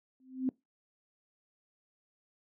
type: tone with exponential growth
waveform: sine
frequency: 259.6 Hz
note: C4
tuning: 13 cents flat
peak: -24 dBFS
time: 0.2-0.49 s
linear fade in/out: 1 ms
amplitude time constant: 63 ms
effects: noise-tail reverb RT60 0.2 s tail -23 dB re dry + high-pass 150 Hz 12 dB/octave